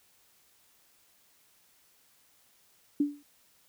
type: tone with exponential decay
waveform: sine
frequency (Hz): 289.6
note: D4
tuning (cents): -24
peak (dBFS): -20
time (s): 3-3.23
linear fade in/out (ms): 5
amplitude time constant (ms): 49
effects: white hiss -65 dBFS RMS until 3.68 s